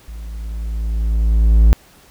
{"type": "tone with level ramp", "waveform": "triangle", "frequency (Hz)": 55, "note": "A1", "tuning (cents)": 0, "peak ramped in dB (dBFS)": [-27, -3], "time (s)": [0.08, 1.73], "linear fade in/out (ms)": 0, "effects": ["pink hiss -48 dBFS RMS until 2.1 s"]}